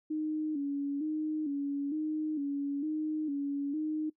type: tone with vibrato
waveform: sine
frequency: 295.3 Hz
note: D4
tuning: 10 cents sharp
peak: -30 dBFS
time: 0.1-4.1 s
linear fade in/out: 10 ms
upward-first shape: square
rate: 1.1 Hz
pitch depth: 77 cents each way
effects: noise-tail reverb RT60 0.1 s tail -20 dB re dry